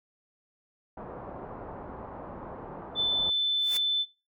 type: low-pass noise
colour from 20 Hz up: white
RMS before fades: -41 dBFS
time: 0.97-3.3 s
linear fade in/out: 5 ms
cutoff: 980 Hz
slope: 24 dB/octave
type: tone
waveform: sine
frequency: 3520 Hz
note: A7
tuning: in tune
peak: -23 dBFS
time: 2.95-4.06 s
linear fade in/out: 50 ms
type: noise with exponential growth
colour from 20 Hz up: white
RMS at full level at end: -33 dBFS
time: 3.55-3.77 s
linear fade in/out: 1 ms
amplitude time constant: 47 ms
effects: noise-tail reverb RT60 0.3 s tail -22 dB re dry + MP3 96 kbps